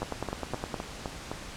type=two click trains; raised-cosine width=1 ms; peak=-18 / -17 dBFS; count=6 / 8; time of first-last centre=0.03-1.315 / 0.02-0.742 s; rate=3.89 / 9.69 Hz; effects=pink hiss -42 dBFS RMS until 1.56 s + low-pass 8000 Hz 12 dB/octave